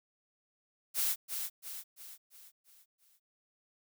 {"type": "noise with echo", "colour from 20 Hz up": "blue", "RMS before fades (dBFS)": -31, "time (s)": [0.94, 1.16], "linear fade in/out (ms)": 50, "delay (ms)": 340, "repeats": 6, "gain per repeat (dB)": -6, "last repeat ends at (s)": 3.2, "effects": []}